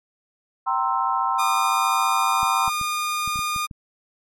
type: chord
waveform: sine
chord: C dominant seventh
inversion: second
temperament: equal with one note detuned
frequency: 776.8 / 932.3 / 1046.5 / 1318.5 Hz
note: G5 / Bb5 / C6 / E6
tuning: -16 / 0 / 0 / 0 cents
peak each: -26 / -25 / -23 / -26 dBFS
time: 0.66-2.7 s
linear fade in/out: 20 ms
type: tone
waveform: sawtooth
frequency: 1217 Hz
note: D#6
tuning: 39 cents flat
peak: -19 dBFS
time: 1.38-3.67 s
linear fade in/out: 20 ms
type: clicks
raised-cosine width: 5 ms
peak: -24 dBFS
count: 8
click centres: 2.431 / 2.679 / 2.813 / 3.277 / 3.359 / 3.391 / 3.562 / 3.712 s
effects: MP3 64 kbps